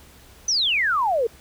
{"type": "exponential sweep", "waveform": "sine", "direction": "down", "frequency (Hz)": [6200, 434.3], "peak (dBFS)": -18, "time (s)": [0.48, 1.27], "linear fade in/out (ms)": 5, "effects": ["added 68 Hz sine -52 dBFS peak until 1.4 s", "pink hiss -50 dBFS RMS until 1.4 s"]}